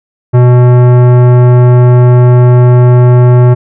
sine tone with tanh clipping, 123.47 Hz, B2, in tune, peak -3 dBFS, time 0.33-3.55 s, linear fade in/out 20 ms, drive 17 dB, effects none

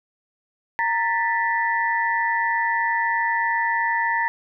sine tone cluster, 927 / 1770 / 1963 Hz, A#5 / A6 / B6, -10 / +10 / -11 cents, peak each -22 / -24 / -26 dBFS, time 0.79-4.28 s, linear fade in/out 0 ms, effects none

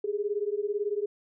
sine beating tone pair, 403.3 / 421.3 Hz, G4 / G#4, +49 / +25 cents, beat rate 18 Hz, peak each -30 / -30 dBFS, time 0.04-1.06 s, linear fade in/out 5 ms, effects none

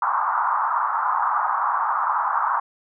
pink band-pass noise, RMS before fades -22 dBFS, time 0.02-2.6 s, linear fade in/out 5 ms, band 870 to 1300 Hz, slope 48 dB/octave, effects none

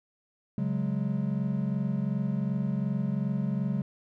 triangle chord, C# suspended fourth, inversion none, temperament equal, 138.59 / 185 / 207.7 Hz, C#3 / F#3 / G#3, 0 / 0 / 0 cents, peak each -29 dBFS, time 0.58-3.82 s, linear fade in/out 2 ms, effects none

